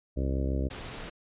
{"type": "harmonic tone", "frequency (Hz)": 66.9, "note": "C2", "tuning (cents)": 39, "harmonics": [1, 2, 3, 4, 5, 6, 7, 8, 9], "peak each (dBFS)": [-28, -35, -39, -36, -39, -42, -43, -43, -43], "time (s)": [0.16, 0.69], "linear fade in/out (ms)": 20}
{"type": "noise", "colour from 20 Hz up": "pink", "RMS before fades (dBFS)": -40, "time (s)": [0.7, 1.1], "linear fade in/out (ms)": 10}
{"effects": ["resampled to 8000 Hz"]}